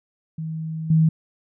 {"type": "tone with level steps", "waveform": "sine", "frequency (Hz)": 159.6, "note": "D#3", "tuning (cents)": 44, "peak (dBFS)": [-26, -13], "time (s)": [0.38, 1.09], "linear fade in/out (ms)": 5, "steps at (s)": 0.9, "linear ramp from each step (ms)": 5, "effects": []}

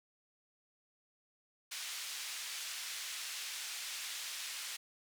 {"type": "band-pass noise", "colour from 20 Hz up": "pink", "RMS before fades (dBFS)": -43, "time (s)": [1.71, 4.77], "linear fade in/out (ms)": 10, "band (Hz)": [2400, 9600], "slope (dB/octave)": 12, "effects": []}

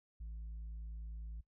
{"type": "tone", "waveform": "sine", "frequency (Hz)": 55, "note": "A1", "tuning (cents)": 0, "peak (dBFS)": -40, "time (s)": [0.2, 1.41], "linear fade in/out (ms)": 10, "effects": ["noise-tail reverb RT60 0.1 s tail -20 dB re dry", "tanh soft clip ceiling -42 dBFS"]}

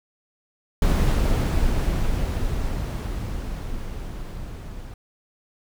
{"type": "noise with level ramp", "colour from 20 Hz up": "brown", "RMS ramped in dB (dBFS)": [-17, -36], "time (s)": [0.82, 4.94], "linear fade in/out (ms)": 2, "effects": []}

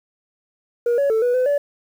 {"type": "tone with pitch steps", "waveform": "sine", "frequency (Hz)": [476.3, 562, 443.2, 489.3, 507, 575], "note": ["A#4", "C#5", "A4", "B4", "B4", "D5"], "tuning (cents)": [37, 24, 13, -16, 45, -37], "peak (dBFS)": -13, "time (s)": [0.86, 1.58], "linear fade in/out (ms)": 5, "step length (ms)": 120, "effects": ["tanh soft clip ceiling -14 dBFS", "8-bit"]}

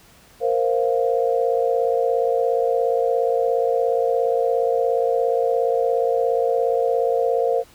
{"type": "chord", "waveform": "sine", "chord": "Bb suspended second", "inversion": "none", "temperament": "equal", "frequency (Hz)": [466.2, 523.3, 698.5], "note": ["Bb4", "C5", "F5"], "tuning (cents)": [0, 0, 0], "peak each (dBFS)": [-20, -21, -24], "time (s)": [0.4, 7.64], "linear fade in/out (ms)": 50, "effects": ["pink hiss -51 dBFS RMS until 7.74 s"]}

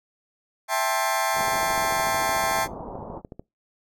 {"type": "chord", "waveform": "sawtooth", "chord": "A minor seventh", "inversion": "second", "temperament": "just", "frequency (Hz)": [660, 792, 880, 1056], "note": ["E5", "G5", "A5", "C6"], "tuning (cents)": [2, 18, 0, 16], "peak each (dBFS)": [-23, -23, -24, -24], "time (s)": [0.68, 2.68], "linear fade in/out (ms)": 50}
{"type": "low-pass noise", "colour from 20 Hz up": "white", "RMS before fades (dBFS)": -37, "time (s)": [1.33, 3.22], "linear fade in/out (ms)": 50, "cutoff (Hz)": 1000, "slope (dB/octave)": 48}
{"type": "click train", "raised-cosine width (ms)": 2, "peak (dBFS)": -24, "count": 28, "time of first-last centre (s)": [1.41, 3.395], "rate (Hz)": 13.6}
{"effects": ["noise-tail reverb RT60 0.2 s tail -23 dB re dry"]}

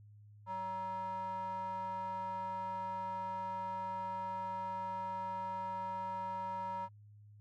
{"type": "tone with band-pass filter", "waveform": "square", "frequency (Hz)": 188.7, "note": "F#3", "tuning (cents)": 34, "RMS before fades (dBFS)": -40, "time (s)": [0.46, 6.89], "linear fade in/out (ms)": 50, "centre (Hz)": 950, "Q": 5.8, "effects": ["added 104 Hz sine -55 dBFS peak until 7.4 s", "AAC 48 kbps"]}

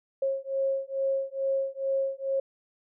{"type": "beating tone pair", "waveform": "sine", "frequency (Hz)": [540, 542.3], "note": ["C#5", "C#5"], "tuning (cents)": [-45, -38], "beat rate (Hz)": 2.3, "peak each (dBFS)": -29, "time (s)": [0.22, 2.4], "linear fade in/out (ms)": 5, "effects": []}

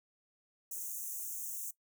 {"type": "high-pass noise", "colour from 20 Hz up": "white", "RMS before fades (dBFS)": -41, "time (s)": [0.71, 1.71], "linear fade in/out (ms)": 5, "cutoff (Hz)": 6000, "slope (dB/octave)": 96, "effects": ["noise-tail reverb RT60 0.1 s tail -19 dB re dry"]}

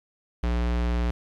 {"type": "tone", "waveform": "square", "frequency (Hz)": 59.4, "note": "A#1", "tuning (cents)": 33, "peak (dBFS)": -23, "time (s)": [0.43, 1.11], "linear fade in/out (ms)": 5, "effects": ["low-pass 4000 Hz 12 dB/octave", "9-bit"]}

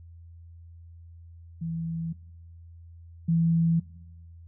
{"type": "tone pair in turn", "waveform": "sine", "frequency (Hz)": [164.81, 165.86], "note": ["E3", "E3"], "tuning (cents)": [0, 11], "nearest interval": "unison", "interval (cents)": 11, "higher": "second", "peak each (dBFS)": [-29, -20], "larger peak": "second", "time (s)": [[1.61, 2.13], [3.28, 3.8]], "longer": "neither", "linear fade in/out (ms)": 10, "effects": ["noise-tail reverb RT60 1.0 s tail -20 dB re dry", "added 84 Hz sine -45 dBFS peak until 4.47 s"]}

